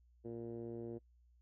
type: tone with low-pass filter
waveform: 10% pulse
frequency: 116.54 Hz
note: A#2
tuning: in tune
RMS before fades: -45 dBFS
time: 0.24-0.99 s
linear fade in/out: 20 ms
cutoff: 400 Hz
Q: 2.5
effects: noise-tail reverb RT60 0.1 s tail -24 dB re dry + added 60 Hz sine -65 dBFS peak until 1.41 s